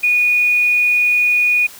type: tone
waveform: sine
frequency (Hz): 2460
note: D#7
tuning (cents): -20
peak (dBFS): -11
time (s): 0.03-1.67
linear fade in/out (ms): 10
effects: white hiss -38 dBFS RMS until 1.79 s